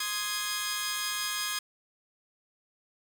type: chord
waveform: 10% pulse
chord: Ab major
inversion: first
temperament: equal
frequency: 1046.5 / 1244.5 / 1661.2 Hz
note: C6 / Eb6 / Ab6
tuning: 0 / 0 / 0 cents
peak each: -29 / -28 / -24 dBFS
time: 0-1.59 s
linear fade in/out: 5 ms
effects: 8-bit